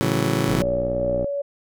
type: chord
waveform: 20% pulse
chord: F# minor seventh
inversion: first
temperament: just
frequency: 111 / 138.75 / 166.5 / 185 Hz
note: A2 / C#3 / E3 / F#3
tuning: +16 / +2 / +18 / 0 cents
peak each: -21 / -18 / -22 / -22 dBFS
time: 0.01-0.62 s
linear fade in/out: 0 ms
type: click train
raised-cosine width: 2 ms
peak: -14 dBFS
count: 47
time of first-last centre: 0.49-1.244 s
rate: 61 Hz
type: tone with tremolo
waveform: sine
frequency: 566 Hz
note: C#5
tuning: 36 cents sharp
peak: -20 dBFS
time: 0.61-1.42 s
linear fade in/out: 10 ms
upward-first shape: sine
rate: 2.5 Hz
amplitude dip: 30%
effects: none